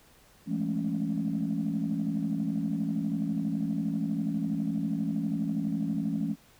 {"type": "chord", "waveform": "sine", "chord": "A major seventh", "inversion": "second", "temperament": "equal with one note detuned", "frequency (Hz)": [168.57, 207.7, 220, 277.2], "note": ["E3", "G#3", "A3", "C#4"], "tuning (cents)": [39, 0, 0, 0], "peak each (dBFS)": -32, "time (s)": [0.46, 6.36], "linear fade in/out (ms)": 50, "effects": ["tanh soft clip ceiling -20 dBFS", "pink hiss -59 dBFS RMS until 6.59 s"]}